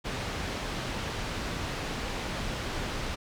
pink low-pass noise, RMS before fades -34 dBFS, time 0.04-3.16 s, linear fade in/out 20 ms, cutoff 4900 Hz, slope 12 dB/octave, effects none

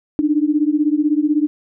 sine beating tone pair, 293.2 / 309.2 Hz, D4 / D#4, -3 / -11 cents, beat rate 16 Hz, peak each -16 / -17 dBFS, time 0.19-1.47 s, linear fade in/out 0 ms, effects none

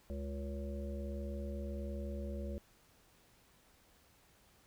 harmonic tone with a mistuned harmonic, 70.2 Hz, C#2, 22 cents sharp, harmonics 1 / 3 / 5 / 7 / 8, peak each -40 / -45 / -50 / -52 / -48 dBFS, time 0.1-2.58 s, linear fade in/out 0 ms, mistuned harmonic 7, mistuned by -40 cents, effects pink hiss -67 dBFS RMS until 4.66 s

